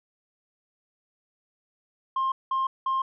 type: tone bursts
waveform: sine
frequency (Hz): 1061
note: C6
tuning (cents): +24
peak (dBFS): -21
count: 3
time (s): 2.16-3.02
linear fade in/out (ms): 5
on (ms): 160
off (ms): 190
effects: tanh soft clip ceiling -21 dBFS